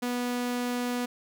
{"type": "tone", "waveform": "sawtooth", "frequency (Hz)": 245, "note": "B3", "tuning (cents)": -14, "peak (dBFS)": -24, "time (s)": [0.02, 1.06], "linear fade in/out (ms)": 10, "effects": []}